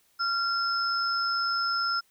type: tone pair together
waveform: sine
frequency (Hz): 1379 / 5209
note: F6 / E8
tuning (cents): -22 / -21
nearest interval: octave + major seventh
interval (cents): 2301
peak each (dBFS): -26 / -30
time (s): 0.19-2.01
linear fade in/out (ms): 20
effects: white hiss -66 dBFS RMS until 2.1 s